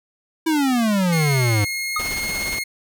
square exponential sweep, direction down, 329.6 to 100 Hz, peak -17 dBFS, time 0.46-1.65 s, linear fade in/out 10 ms
sawtooth tone, 2151 Hz, C7, 47 cents sharp, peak -20 dBFS, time 1.12-2.64 s, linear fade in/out 10 ms
triangle tone with exponential decay, 1244.5 Hz, D#6, in tune, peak -16 dBFS, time 1.96-2.09 s, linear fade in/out 5 ms, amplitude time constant 28 ms
pink noise with tremolo, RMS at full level -29 dBFS, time 1.99-2.59 s, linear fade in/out 5 ms, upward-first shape sine, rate 17 Hz, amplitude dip 45%
effects none

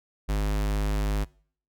square tone, 51.3 Hz, G#1, 21 cents flat, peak -24 dBFS, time 0.28-1.25 s, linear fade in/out 20 ms, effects noise-tail reverb RT60 0.5 s tail -23 dB re dry

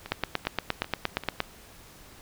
two click trains, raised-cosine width 0.3 ms, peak -21 / -9 dBFS, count 4 / 12, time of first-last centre 0.06-1.236 / 0.12-1.404 s, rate 2.55 / 8.57 Hz, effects pink hiss -51 dBFS RMS until 2.21 s

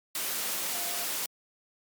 sine tone in noise, 698.5 Hz, F5, in tune, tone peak -42 dBFS, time 0.74-1.04 s, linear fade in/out 2 ms, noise white, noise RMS -32 dBFS, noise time 0.15-1.26 s, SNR -13 dB, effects high-pass 200 Hz 12 dB/octave + MP3 96 kbps

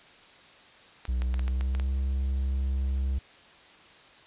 clicks, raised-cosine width 0.3 ms, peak -23 dBFS, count 8, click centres 1.053 / 1.22 / 1.342 / 1.394 / 1.48 / 1.61 / 1.75 / 1.798 s
triangle tone with pitch glide, 62.1 to 66.56 Hz, B1 to C2, +10 to +30 cents, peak -23 dBFS, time 1.08-3.19 s, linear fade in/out 10 ms, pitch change +120 cents, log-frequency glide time 1.2-1.91 s
effects white hiss -53 dBFS RMS until 4.26 s + resampled to 8000 Hz

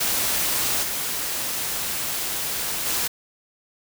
white noise with level steps, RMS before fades -23 / -27 / -24 dBFS, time 0-3.08 s, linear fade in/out 10 ms, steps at 0.82 / 2.85 s, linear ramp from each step 20 ms, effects none

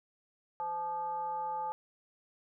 sine tone with frequency modulation, 865 Hz, A5, 30 cents flat, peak -33 dBFS, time 0.6-1.72 s, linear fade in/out 0 ms, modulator 349 Hz, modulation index 0.52, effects none

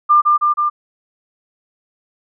sine tone with echo, 1196 Hz, D6, 31 cents sharp, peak -7 dBFS, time 0.09-0.22 s, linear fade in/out 20 ms, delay 160 ms, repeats 3, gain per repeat -2 dB, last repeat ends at 0.7 s, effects none

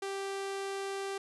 sawtooth tone, 392 Hz, G4, in tune, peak -31 dBFS, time 0.02-1.18 s, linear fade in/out 5 ms, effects resampled to 24000 Hz

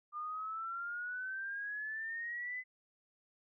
sine exponential sweep, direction up, 1200 to 2029 Hz, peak -38 dBFS, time 0.12-2.64 s, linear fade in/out 50 ms, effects none

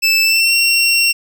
25% pulse tone with pitch glide, 2637 to 2733 Hz, E7 to F7, 0 to -38 cents, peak -7 dBFS, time 0.02-1.13 s, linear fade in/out 20 ms, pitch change +62 cents, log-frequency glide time 0.23-0.53 s, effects none

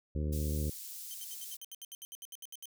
harmonic tone, 75.3 Hz, D2, 44 cents sharp, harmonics 1 / 2 / 3 / 4 / 5 / 6 / 7, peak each -32 / -38 / -42 / -44 / -46 / -48 / -49 dBFS, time 0.15-0.7 s, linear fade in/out 5 ms
white high-pass noise, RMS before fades -45 dBFS, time 0.32-1.57 s, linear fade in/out 10 ms, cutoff 5200 Hz, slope 12 dB/octave
10% pulse tone bursts, 3109 Hz, G7, 15 cents flat, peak -35 dBFS, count 16, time 1.11-2.656 s, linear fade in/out 0 ms, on 31 ms, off 70 ms
effects none

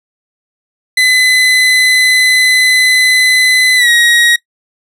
30% pulse tone with pitch glide, 2017 to 1892.8 Hz, B6 to A#6, +36 to +26 cents, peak -4 dBFS, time 0.97-4.36 s, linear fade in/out 5 ms, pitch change -110 cents, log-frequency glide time 3.76-3.89 s, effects noise-tail reverb RT60 0.1 s tail -19 dB re dry + low-pass 12000 Hz 12 dB/octave

